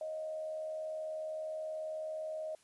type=tone with frequency modulation; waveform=sine; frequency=626 Hz; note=D#5; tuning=10 cents sharp; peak=-37 dBFS; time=0.01-2.55 s; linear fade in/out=2 ms; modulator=78.6 Hz; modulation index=0.29; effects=white hiss -67 dBFS RMS until 2.63 s + resampled to 24000 Hz